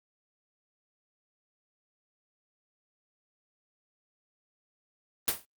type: noise with exponential decay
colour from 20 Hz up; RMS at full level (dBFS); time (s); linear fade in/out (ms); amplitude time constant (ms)
white; -23; 5.28-5.45; 0; 35
effects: Opus 32 kbps